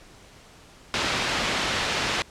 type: low-pass noise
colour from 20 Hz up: white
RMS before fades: -26 dBFS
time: 0.94-2.22 s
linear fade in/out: 0 ms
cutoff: 3600 Hz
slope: 12 dB/octave
effects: pink hiss -50 dBFS RMS until 2.3 s + low-pass 8000 Hz 12 dB/octave